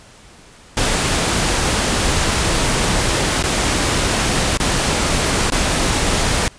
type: noise with dropouts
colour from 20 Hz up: pink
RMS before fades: -17 dBFS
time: 0.77-6.48 s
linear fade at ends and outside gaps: 1 ms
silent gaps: 3.426-3.438 / 4.573-4.6 / 5.501-5.521 s
effects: pink hiss -44 dBFS RMS until 6.58 s + resampled to 22050 Hz